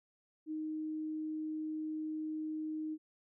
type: tone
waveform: sine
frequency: 311.1 Hz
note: D#4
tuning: in tune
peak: -36 dBFS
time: 0.46-2.98 s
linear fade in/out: 50 ms
effects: none

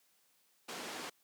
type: band-pass noise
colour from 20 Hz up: pink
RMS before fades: -44 dBFS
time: 0.68-1.1 s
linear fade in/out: 10 ms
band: 260 to 7800 Hz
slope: 12 dB/octave
effects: white hiss -72 dBFS RMS until 1.23 s + high-pass 150 Hz 12 dB/octave

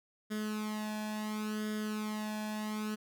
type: tone with flanger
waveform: sawtooth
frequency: 213.6 Hz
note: G#3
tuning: 49 cents sharp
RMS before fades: -37 dBFS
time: 0.3-2.96 s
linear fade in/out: 20 ms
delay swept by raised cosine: 0.59 to 1.19 ms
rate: 0.71 Hz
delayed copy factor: +0.75
effects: none

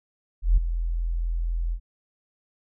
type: tone with ADSR envelope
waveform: sine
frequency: 42.06 Hz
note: E1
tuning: 36 cents sharp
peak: -11 dBFS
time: 0.42-1.8 s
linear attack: 150 ms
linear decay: 12 ms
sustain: -12 dB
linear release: 77 ms
effects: tanh soft clip ceiling -10 dBFS

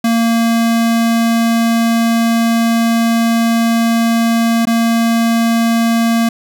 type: tone with dropouts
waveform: square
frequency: 230 Hz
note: A#3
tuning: 23 cents flat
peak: -11 dBFS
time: 0.04-6.29 s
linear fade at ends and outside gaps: 5 ms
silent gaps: 4.654-4.67 s
effects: none

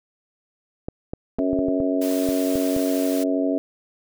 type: clicks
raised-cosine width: 2 ms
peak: -15 dBFS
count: 10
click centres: 0.885 / 1.135 / 1.386 / 1.532 / 1.59 / 1.685 / 1.803 / 2.289 / 2.556 / 2.765 s
type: harmonic tone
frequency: 92.5 Hz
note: F#2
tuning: in tune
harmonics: 3 / 4 / 5 / 6 / 7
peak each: -21 / -30 / -29 / -31 / -26 dBFS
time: 1.39-3.58 s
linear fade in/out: 0 ms
type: high-pass noise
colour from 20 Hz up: white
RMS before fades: -35 dBFS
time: 2.01-3.24 s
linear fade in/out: 10 ms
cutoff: 390 Hz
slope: 96 dB/octave
effects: none

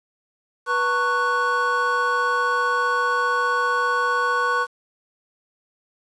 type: tone cluster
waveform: triangle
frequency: 488.6 / 912 / 1108 / 1481 Hz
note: B4 / A#5 / C#6 / F#6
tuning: -19 / -38 / -1 / +1 cents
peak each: -25 / -28 / -20 / -21 dBFS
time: 0.66-4.67 s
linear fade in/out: 50 ms
effects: resampled to 22050 Hz + 8-bit

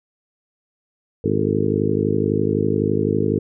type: harmonic tone with a mistuned harmonic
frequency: 51.9 Hz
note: G#1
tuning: in tune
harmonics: 2 / 3 / 4 / 5 / 6 / 7 / 8 / 9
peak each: -25 / -25 / -25 / -25 / -25 / -25 / -25 / -25 dBFS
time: 1.24-3.39 s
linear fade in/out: 5 ms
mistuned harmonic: 9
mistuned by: -52 cents
effects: none

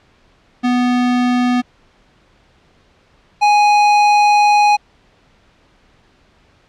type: tone pair in turn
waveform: square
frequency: 246.9 / 830.5 Hz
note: B3 / G#5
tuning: 0 / 0 cents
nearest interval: octave + major sixth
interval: 2100 cents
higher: second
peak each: -13 / -9 dBFS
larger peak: second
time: 0.63-1.62 / 3.41-4.77 s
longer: second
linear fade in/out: 20 ms
effects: pink hiss -53 dBFS RMS until 6.68 s + low-pass 4000 Hz 12 dB/octave

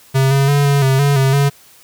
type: tone with pitch steps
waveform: square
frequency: 134 / 137.7 / 142.9 / 141.3 / 133.6 / 142 / 134.3 / 141 Hz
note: C3 / C#3 / D3 / C#3 / C3 / C#3 / C3 / C#3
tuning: +42 / -11 / -47 / +34 / +36 / +42 / +46 / +30 cents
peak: -11 dBFS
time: 0.14-1.5 s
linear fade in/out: 20 ms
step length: 170 ms
effects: white hiss -46 dBFS RMS until 1.83 s

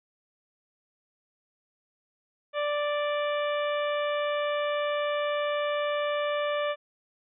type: harmonic tone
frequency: 587.3 Hz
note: D5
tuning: in tune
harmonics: 1 / 2 / 3 / 4 / 5 / 6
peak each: -27 / -33 / -37 / -39 / -41 / -43 dBFS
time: 2.53-6.76 s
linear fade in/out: 50 ms
effects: none

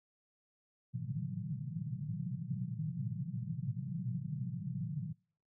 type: band-pass noise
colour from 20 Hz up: pink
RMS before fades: -39 dBFS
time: 0.93-5.13 s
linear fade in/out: 20 ms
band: 110 to 190 Hz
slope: 96 dB/octave
effects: noise-tail reverb RT60 0.5 s tail -26 dB re dry

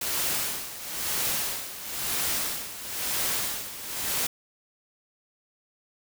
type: noise with tremolo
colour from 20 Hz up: white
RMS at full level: -27 dBFS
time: 0.01-4.27 s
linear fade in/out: 5 ms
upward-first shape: sine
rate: 1 Hz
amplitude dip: 75%
effects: none

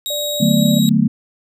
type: tone with pitch glide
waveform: sawtooth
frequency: 3798 to 3822 Hz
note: A#7 to A#7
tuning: +32 to +43 cents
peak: -18 dBFS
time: 0.06-0.89 s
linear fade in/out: 0 ms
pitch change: +11 cents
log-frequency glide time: 0.34-0.5 s
type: tone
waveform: sine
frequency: 587.3 Hz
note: D5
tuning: in tune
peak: -23 dBFS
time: 0.1-0.79 s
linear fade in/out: 5 ms
type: chord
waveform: sine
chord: B minor seventh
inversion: first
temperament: equal with one note detuned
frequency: 149.74 / 185 / 220 / 246.9 Hz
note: D3 / F#3 / A3 / B3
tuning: +34 / 0 / 0 / 0 cents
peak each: -18 / -17 / -14 / -19 dBFS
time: 0.4-1.08 s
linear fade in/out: 10 ms
effects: none

